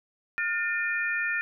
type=tone cluster; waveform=sine; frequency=1418 / 1800 / 2424 Hz; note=F6 / A6 / D#7; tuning=+26 / +39 / -46 cents; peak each=-31 / -28 / -32 dBFS; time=0.38-1.41 s; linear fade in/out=0 ms; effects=none